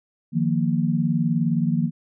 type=chord; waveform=sine; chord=Eb suspended second; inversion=none; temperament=equal; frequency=155.56 / 174.61 / 233.1 Hz; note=Eb3 / F3 / Bb3; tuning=0 / 0 / 0 cents; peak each=-23 dBFS; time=0.32-1.91 s; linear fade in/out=50 ms; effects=none